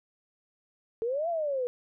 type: exponential two-way sweep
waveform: sine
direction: up then down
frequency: 440 to 698 to 480.3 Hz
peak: -27 dBFS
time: 1.02-1.67 s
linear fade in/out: 0 ms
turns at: 1.29 s
effects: none

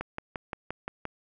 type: click train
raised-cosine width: 0.5 ms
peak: -18 dBFS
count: 7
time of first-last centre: 0.01-1.053 s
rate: 5.75 Hz
effects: none

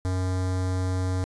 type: tone with notch filter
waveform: square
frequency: 92.5 Hz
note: F#2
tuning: in tune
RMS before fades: -26 dBFS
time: 0.05-1.24 s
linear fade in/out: 0 ms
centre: 2700 Hz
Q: 1.1
effects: resampled to 22050 Hz

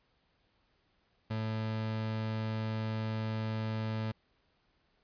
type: tone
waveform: 30% pulse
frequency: 110 Hz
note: A2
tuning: in tune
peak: -30 dBFS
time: 1.3-4.12 s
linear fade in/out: 10 ms
effects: pink hiss -73 dBFS RMS until 5.03 s + resampled to 11025 Hz

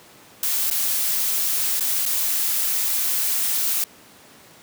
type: noise with dropouts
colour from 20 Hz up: blue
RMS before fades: -22 dBFS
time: 0.43-3.84 s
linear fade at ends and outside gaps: 1 ms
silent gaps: 0.701-0.711 / 1.797-1.807 / 2.054-2.061 s
effects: pink hiss -48 dBFS RMS until 4.62 s + high-pass 150 Hz 12 dB/octave

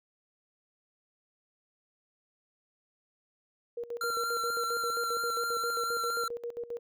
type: tone with tremolo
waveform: sine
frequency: 473.9 Hz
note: A#4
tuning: 28 cents sharp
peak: -33 dBFS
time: 3.77-6.79 s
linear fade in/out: 5 ms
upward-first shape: square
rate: 7.5 Hz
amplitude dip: 80%
type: tone with vibrato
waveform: square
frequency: 1371 Hz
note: F6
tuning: 32 cents flat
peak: -31 dBFS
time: 4.01-6.28 s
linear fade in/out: 2 ms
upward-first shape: sine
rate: 4.3 Hz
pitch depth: 21 cents each way
effects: none

